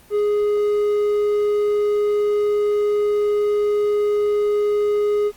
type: tone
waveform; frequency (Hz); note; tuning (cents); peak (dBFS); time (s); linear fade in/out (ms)
triangle; 415.3; G#4; 0; -14; 0.1-5.32; 50
effects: pink hiss -49 dBFS RMS until 5.36 s + Opus 24 kbps